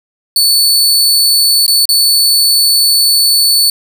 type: tone with dropouts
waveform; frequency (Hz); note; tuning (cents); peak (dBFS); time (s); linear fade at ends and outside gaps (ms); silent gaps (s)
sawtooth; 4464; C#8; +11; -4; 0.36-3.7; 2; 1.665-1.679 / 1.855-1.89
effects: none